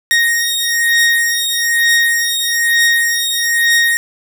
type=beating tone pair; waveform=sawtooth; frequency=1864.7 / 1865.8 Hz; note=A#6 / A#6; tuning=0 / +1 cents; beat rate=1.1 Hz; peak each=-11 dBFS; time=0.11-3.97 s; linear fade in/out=0 ms; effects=none